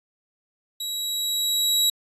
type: tone with level ramp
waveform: sawtooth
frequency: 3875 Hz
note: B7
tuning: 34 cents flat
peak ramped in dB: -25 to -14 dBFS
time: 0.8-1.9 s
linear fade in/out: 5 ms
effects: resampled to 32000 Hz